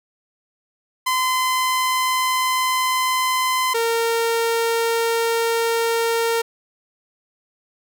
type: tone pair in turn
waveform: sawtooth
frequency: 1026 / 460.2 Hz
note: C6 / A#4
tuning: -34 / -22 cents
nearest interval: octave + major second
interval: 1388 cents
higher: first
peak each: -14 dBFS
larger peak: neither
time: 1.06-3.74 / 3.74-6.42 s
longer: neither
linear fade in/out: 10 ms
effects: none